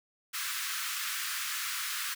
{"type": "high-pass noise", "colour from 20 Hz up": "pink", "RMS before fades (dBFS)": -35, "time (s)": [0.33, 2.15], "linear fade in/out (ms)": 20, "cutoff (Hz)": 1200, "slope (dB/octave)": 48, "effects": []}